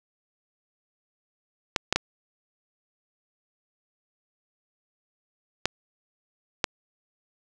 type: clicks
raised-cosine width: 0.2 ms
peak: -4 dBFS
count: 5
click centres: 1.762 / 1.926 / 1.96 / 5.656 / 6.642 s
effects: none